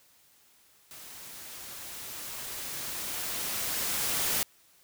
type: noise with level ramp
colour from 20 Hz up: white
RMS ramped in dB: -47 to -28 dBFS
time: 0.91-4.43 s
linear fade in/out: 0 ms
effects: white hiss -62 dBFS RMS until 4.83 s